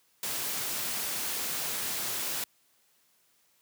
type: noise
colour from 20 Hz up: white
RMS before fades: -33 dBFS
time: 0.23-2.44 s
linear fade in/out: 2 ms
effects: white hiss -68 dBFS RMS until 3.61 s + high-pass 100 Hz 12 dB/octave